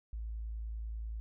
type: tone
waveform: sine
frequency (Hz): 55.1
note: A1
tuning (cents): +3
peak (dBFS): -37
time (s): 0.13-1.2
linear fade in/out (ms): 0
effects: none